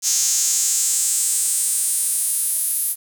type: tone with high-pass filter sweep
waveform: sawtooth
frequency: 267.3 Hz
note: C4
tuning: 37 cents sharp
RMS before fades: -20 dBFS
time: 0.02-2.96 s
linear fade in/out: 50 ms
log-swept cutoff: 6400 to 11000 Hz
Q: 4
effects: 7-bit